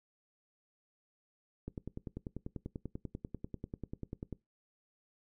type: click train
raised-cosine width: 3 ms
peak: -27 dBFS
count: 28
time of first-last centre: 1.68-4.327 s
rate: 10.2 Hz
effects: noise-tail reverb RT60 0.2 s tail -21 dB re dry

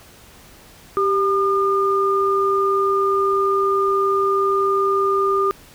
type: tone pair together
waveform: sine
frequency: 392 / 1210.5 Hz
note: G4 / D#6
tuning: 0 / -48 cents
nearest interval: octave + minor sixth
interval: 1952 cents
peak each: -18 dBFS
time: 0.97-5.51 s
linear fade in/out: 0 ms
effects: pink hiss -46 dBFS RMS until 5.74 s

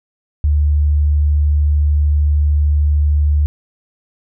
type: tone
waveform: sine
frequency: 73.9 Hz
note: D2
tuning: 11 cents sharp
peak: -10 dBFS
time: 0.44-3.46 s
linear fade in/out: 0 ms
effects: none

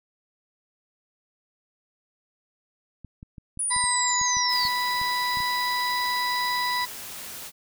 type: clicks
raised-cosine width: 5 ms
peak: -29 dBFS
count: 12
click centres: 3.047 / 3.229 / 3.382 / 3.574 / 3.764 / 3.84 / 4.214 / 4.369 / 4.652 / 5.015 / 5.372 / 5.404 s
type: linear sweep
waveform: sine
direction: down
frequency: 9870 to 4306 Hz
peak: -24 dBFS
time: 3.59-4.68 s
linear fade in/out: 5 ms
type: harmonic tone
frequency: 987.8 Hz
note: B5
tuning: in tune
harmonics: 1 / 2 / 4 / 5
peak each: -26 / -29 / -32 / -33 dBFS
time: 3.7-6.86 s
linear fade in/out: 20 ms
type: noise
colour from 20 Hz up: white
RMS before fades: -38 dBFS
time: 4.48-7.52 s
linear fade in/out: 50 ms
effects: none

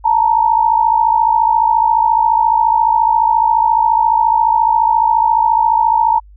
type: tone pair together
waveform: sine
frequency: 880 / 934.4 Hz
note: A5 / A#5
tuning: 0 / +4 cents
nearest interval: minor second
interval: 104 cents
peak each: -12 dBFS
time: 0.04-6.2 s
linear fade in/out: 20 ms
effects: added 50 Hz sine -38 dBFS peak until 6.36 s

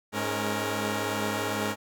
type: tone cluster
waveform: 10% pulse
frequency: 104.1 / 210.8 / 275.1 / 467.8 Hz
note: G#2 / G#3 / C#4 / A#4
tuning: +5 / +26 / -13 / +6 cents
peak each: -25 dBFS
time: 0.12-1.76 s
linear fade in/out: 50 ms
effects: none

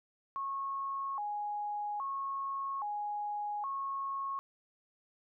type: tone with vibrato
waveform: sine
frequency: 953 Hz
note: A#5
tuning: 38 cents sharp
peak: -34 dBFS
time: 0.36-4.39 s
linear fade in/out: 0 ms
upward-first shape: square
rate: 0.61 Hz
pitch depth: 240 cents each way
effects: none

